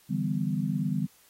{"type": "chord", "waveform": "sine", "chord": "E minor seventh", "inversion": "third", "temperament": "equal with one note detuned", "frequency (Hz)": [146.83, 164.81, 196, 248.5], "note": ["D3", "E3", "G3", "B3"], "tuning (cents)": [0, 0, 0, 11], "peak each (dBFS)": [-31, -32, -30, -33], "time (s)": [0.09, 1.07], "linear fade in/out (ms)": 20, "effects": ["white hiss -60 dBFS RMS until 1.29 s", "AAC 48 kbps"]}